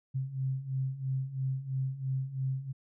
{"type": "beating tone pair", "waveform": "sine", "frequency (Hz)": [130.81, 133.81], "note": ["C3", "C3"], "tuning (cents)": [0, 39], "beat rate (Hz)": 3, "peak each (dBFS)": [-36, -32], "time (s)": [0.14, 2.73], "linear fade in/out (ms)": 20, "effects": []}